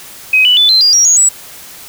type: tone with pitch steps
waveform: sine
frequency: 2526 / 2969 / 3491 / 4103 / 4824 / 5671 / 6666 / 7836 Hz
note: D#7 / F#7 / A7 / C8 / D8 / F8 / G#8 / B8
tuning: +26 / +5 / -14 / -35 / +46 / +26 / +5 / -15 cents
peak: -5 dBFS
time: 0.33-1.29 s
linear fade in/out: 5 ms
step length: 120 ms
effects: white hiss -33 dBFS RMS until 1.88 s